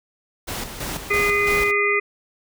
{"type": "noise with tremolo", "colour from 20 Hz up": "pink", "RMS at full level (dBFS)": -28, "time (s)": [0.47, 1.72], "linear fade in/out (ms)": 20, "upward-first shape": "square", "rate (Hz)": 3, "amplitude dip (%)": 55}
{"type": "harmonic tone", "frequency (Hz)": 408.6, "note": "G#4", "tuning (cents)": -28, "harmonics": [1, 3, 5, 6], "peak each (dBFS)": [-22, -25, -20, -24], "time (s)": [1.1, 2], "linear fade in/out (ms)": 10}
{"effects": []}